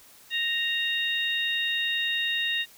harmonic tone, 930 Hz, A#5, 4 cents flat, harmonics 2 / 3 / 4, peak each -29 / -29 / -29 dBFS, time 0.3-2.66 s, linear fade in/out 50 ms, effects white hiss -53 dBFS RMS until 2.77 s

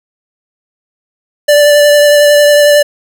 square tone with vibrato, 586 Hz, D5, 4 cents flat, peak -4 dBFS, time 1.48-2.83 s, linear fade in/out 10 ms, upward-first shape sine, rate 11 Hz, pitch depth 13 cents each way, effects none

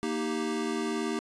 square chord, Eb major, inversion second, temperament equal, 233.1 / 311.1 / 392 Hz, Bb3 / Eb4 / G4, 0 / 0 / 0 cents, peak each -34 dBFS, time 0.03-1.19 s, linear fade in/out 0 ms, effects resampled to 22050 Hz

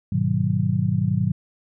sine chord, G# minor seventh, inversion none, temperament just, 103.83 / 124.59 / 155.74 / 186.89 Hz, G#2 / B2 / D#3 / F#3, 0 / +16 / +2 / +18 cents, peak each -24 dBFS, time 0.12-1.32 s, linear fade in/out 5 ms, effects none

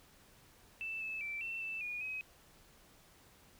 sine tone with pitch steps, 2650 / 2615 / 2335 / 2687 / 2648 / 2444 / 2537 Hz, E7 / E7 / D7 / E7 / E7 / D#7 / D#7, +9 / -15 / -11 / +33 / +7 / -32 / +33 cents, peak -38 dBFS, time 0.81-2.21 s, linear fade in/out 0 ms, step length 200 ms, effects pink hiss -63 dBFS RMS until 3.59 s

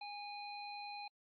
harmonic tone, 821 Hz, G#5, 20 cents flat, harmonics 1 / 3 / 5, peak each -46 / -51 / -51 dBFS, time 0.01-1.08 s, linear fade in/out 5 ms, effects AAC 64 kbps

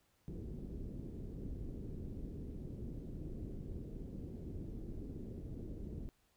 pink low-pass noise, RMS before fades -45 dBFS, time 0.28-6.09 s, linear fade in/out 0 ms, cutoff 380 Hz, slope 24 dB/octave, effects pink hiss -75 dBFS RMS until 6.36 s

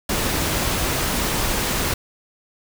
pink noise, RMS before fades -22 dBFS, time 0.09-1.94 s, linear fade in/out 5 ms, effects none

